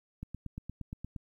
click train, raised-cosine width 5 ms, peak -27 dBFS, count 9, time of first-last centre 0.23-1.162 s, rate 8.58 Hz, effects 11-bit

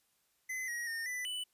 square tone with pitch steps, 2033 / 1897 / 1829 / 1990 / 2983 Hz, B6 / A#6 / A#6 / B6 / F#7, +50 / +30 / -33 / +13 / +13 cents, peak -37 dBFS, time 0.49-1.44 s, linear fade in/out 10 ms, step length 190 ms, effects white hiss -75 dBFS RMS until 1.53 s + resampled to 32000 Hz

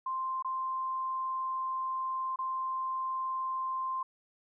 sine tone with dropouts, 1046.5 Hz, C6, in tune, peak -31 dBFS, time 0.06-4.03 s, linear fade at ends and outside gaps 5 ms, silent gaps 0.425-0.446 / 2.36-2.388 s, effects none

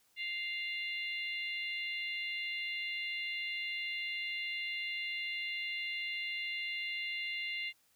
harmonic tone with a mistuned harmonic, 698.5 Hz, F5, in tune, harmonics 3 / 4 / 5 / 6, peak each -38 / -40 / -48 / -49 dBFS, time 0.16-7.73 s, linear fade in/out 50 ms, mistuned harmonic 6, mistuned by -53 cents, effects white hiss -71 dBFS RMS until 7.95 s

